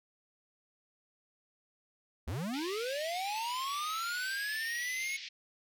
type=linear sweep; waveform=square; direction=up; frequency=62.4 to 2200 Hz; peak=-35 dBFS; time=2.27-5.17 s; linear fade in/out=10 ms
type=band-pass noise; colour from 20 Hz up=pink; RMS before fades=-45 dBFS; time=2.53-5.29 s; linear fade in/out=10 ms; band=2100 to 5500 Hz; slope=48 dB/octave
effects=none